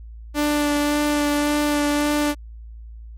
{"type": "tone with vibrato", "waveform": "sawtooth", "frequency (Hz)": 293.7, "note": "D4", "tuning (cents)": 0, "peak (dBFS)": -14, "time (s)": [0.34, 2.35], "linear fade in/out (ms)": 50, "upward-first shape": "sine", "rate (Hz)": 1.8, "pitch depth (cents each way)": 12, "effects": ["added 56 Hz sine -35 dBFS peak until 3.17 s", "MP3 64 kbps"]}